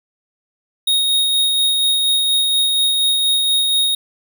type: tone with tremolo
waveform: square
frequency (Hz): 3736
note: A#7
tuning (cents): +3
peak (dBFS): -13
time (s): 0.87-3.95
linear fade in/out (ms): 5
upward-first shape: sine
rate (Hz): 4.2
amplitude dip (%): 25
effects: none